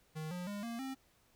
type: tone with pitch steps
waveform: square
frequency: 156.3 / 178.51 / 203.9 / 232.8 / 265.9 Hz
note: D#3 / F3 / G#3 / A#3 / C4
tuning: +8 / +38 / -32 / -2 / +28 cents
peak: -40 dBFS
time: 0.15-0.95 s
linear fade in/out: 20 ms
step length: 160 ms
effects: pink hiss -70 dBFS RMS until 1.35 s